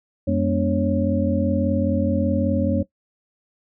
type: tone cluster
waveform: sine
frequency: 90.3 / 205.3 / 244 / 289 / 550 Hz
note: F#2 / G#3 / B3 / D4 / C#5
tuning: -42 / -20 / -21 / -28 / -14 cents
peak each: -24 dBFS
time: 0.27-2.83 s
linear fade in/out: 10 ms
effects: noise-tail reverb RT60 0.1 s tail -17 dB re dry